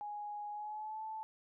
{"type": "tone with pitch glide", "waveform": "sine", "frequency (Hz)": [830.6, 875.4], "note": ["G#5", "A5"], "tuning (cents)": [0, -9], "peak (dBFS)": -40, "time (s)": [0.01, 1.23], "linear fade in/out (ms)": 0, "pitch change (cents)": 91, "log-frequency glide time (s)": [0.51, 1.03], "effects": []}